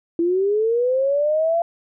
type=linear sweep; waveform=sine; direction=up; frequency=331 to 686 Hz; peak=-16 dBFS; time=0.19-1.62 s; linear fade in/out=2 ms; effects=none